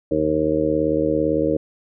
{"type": "harmonic tone with a mistuned harmonic", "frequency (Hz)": 77.78, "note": "D#2", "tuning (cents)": 0, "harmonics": [1, 2, 3, 4, 5, 6, 7], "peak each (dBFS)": [-33, -30, -32, -21, -28, -22, -23], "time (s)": [0.11, 1.57], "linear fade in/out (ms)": 5, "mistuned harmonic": 1, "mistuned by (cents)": 46, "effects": []}